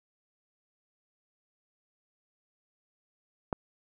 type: click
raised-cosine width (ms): 1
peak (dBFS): -15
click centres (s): 3.528
effects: none

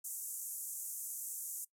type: band-pass noise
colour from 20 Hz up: white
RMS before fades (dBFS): -43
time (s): 0.04-1.65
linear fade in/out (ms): 10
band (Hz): 6600 to 14000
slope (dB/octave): 48
effects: noise-tail reverb RT60 0.1 s tail -20 dB re dry

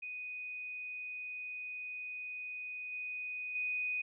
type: tone with level steps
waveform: sine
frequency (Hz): 2489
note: D#7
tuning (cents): 0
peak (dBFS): -40 / -38 / -33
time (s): 0.02-4.02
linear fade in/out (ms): 10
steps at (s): 2.92 / 3.55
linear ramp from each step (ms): 5
effects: none

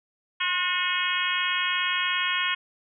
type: harmonic tone with a mistuned harmonic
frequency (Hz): 362.9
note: F#4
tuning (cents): -34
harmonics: 3 / 4 / 5 / 6 / 7 / 8 / 9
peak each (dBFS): -31 / -31 / -31 / -31 / -31 / -31 / -31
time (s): 0.4-2.55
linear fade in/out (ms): 10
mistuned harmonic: 3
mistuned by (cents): -33
effects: none

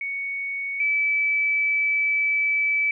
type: tone pair in turn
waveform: sine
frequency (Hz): 2227 / 2304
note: C#7 / D7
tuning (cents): +7 / -34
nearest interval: minor second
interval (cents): 59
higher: second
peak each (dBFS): -26 / -19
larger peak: second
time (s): 0.01-0.8 / 0.8-2.91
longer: second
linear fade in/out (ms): 2
effects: none

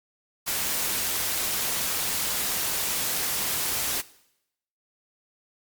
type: noise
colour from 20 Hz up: white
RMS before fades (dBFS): -27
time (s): 0.46-4.02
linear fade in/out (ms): 20
effects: noise-tail reverb RT60 0.8 s tail -19 dB re dry + MP3 96 kbps

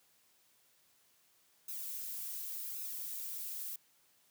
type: noise with flanger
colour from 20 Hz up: violet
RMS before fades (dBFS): -42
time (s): 1.68-3.76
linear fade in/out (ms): 5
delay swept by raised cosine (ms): 0.77 to 4.47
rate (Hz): 0.89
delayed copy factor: +0.95
effects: white hiss -70 dBFS RMS until 4.3 s + high-pass 80 Hz 12 dB/octave

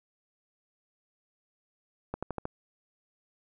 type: accelerating click train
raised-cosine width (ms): 1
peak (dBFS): -19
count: 5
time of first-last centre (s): 2.14-2.454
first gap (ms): 86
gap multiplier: 0.94
effects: none

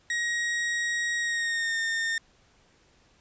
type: tone with pitch glide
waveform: 40% pulse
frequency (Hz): 1889 to 1822.5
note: A#6 to A#6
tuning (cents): +22 to -40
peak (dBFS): -25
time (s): 0.1-2.18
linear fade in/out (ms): 2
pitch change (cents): -62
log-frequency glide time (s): 1.18-1.78
effects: pink hiss -62 dBFS RMS until 3.2 s + resampled to 16000 Hz

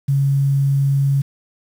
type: tone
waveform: sine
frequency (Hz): 138.59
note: C#3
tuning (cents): 0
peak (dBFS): -13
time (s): 0.08-1.22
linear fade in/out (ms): 10
effects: 7-bit

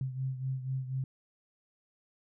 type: beating tone pair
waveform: sine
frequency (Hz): 130.81 / 134.91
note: C3 / C#3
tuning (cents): 0 / -47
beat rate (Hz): 4.1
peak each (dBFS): -33 / -39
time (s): 0.01-1.04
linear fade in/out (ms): 2
effects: none

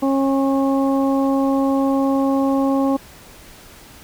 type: harmonic tone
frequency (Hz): 272.1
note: C#4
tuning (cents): -32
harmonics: 1 / 2 / 3 / 4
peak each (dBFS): -16 / -22 / -26 / -28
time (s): 0.02-2.97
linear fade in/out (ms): 10
effects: pink hiss -43 dBFS RMS until 4.03 s

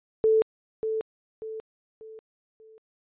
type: tone with echo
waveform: sine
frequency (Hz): 440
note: A4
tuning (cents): 0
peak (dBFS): -17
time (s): 0.24-0.42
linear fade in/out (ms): 0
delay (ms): 590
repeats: 4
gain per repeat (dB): -8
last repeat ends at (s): 2.78
effects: resampled to 8000 Hz

